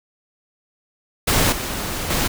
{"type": "noise with level steps", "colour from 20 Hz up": "pink", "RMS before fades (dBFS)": [-17, -26, -20], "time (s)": [1.27, 2.28], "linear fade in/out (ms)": 10, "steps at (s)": [1.52, 2.1], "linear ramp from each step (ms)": 5, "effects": []}